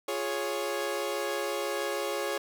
sawtooth chord, Db major, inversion first, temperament equal, 349.2 / 415.3 / 554.4 Hz, F4 / Ab4 / Db5, 0 / 0 / 0 cents, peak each -33 / -30 / -29 dBFS, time 0.08-2.38 s, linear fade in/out 5 ms, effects none

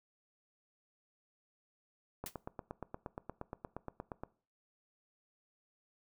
click train, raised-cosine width 1 ms, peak -27 dBFS, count 18, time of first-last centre 2.24-4.235 s, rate 8.52 Hz
white noise with exponential decay, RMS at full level -38 dBFS, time 2.26-2.34 s, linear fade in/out 2 ms, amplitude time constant 16 ms
effects noise-tail reverb RT60 0.4 s tail -20 dB re dry

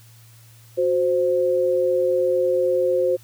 sine tone pair together, 366.5 / 522.4 Hz, F#4 / C5, -16 / -3 cents, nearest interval tritone, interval 613 cents, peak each -22 / -18 dBFS, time 0.77-3.17 s, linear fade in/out 20 ms, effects added 114 Hz sine -47 dBFS peak until 3.23 s + white hiss -53 dBFS RMS until 3.23 s

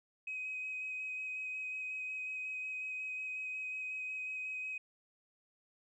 sine tone with vibrato, 2526 Hz, D#7, 26 cents sharp, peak -37 dBFS, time 0.27-4.78 s, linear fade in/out 5 ms, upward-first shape square, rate 5.5 Hz, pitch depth 9 cents each way, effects tanh soft clip ceiling -33 dBFS

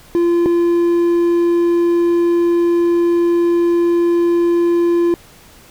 triangle tone pair in turn, 343.7 / 343.7 Hz, F4 / F4, -28 / -28 cents, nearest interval unison, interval 0 cents, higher neither, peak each -9 dBFS, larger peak neither, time 0.15-0.46 / 0.46-5.14 s, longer second, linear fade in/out 0 ms, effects pink hiss -44 dBFS RMS until 5.7 s

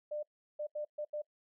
sine tone bursts at uneven times, 598 Hz, D5, 31 cents sharp, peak -35 dBFS, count 5, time 0.11-0.23 / 0.59-0.67 / 0.75-0.85 / 0.98-1.05 / 1.13-1.22 s, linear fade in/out 10 ms, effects noise-tail reverb RT60 0.1 s tail -24 dB re dry

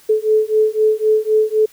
sine beating tone pair, 430.7 / 434.6 Hz, A4 / A4, -37 / -21 cents, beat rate 3.9 Hz, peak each -15 dBFS, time 0.09-1.66 s, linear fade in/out 10 ms, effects white hiss -48 dBFS RMS until 1.72 s

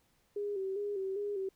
sine tone with vibrato, 396.6 Hz, G4, 20 cents sharp, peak -33 dBFS, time 0.36-1.49 s, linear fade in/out 5 ms, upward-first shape square, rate 2.5 Hz, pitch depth 56 cents each way, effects pink hiss -72 dBFS RMS until 1.55 s

